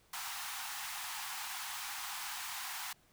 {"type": "high-pass noise", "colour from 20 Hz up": "pink", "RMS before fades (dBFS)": -42, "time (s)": [0.13, 2.93], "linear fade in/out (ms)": 5, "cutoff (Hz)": 750, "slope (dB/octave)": 96, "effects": ["pink hiss -68 dBFS RMS until 3.12 s"]}